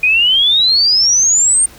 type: exponential sweep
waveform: sine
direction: up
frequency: 2436 to 8870 Hz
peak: -8 dBFS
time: 0.03-1.66 s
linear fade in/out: 5 ms
effects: added 60 Hz sine -43 dBFS peak until 1.78 s + pink hiss -40 dBFS RMS until 1.78 s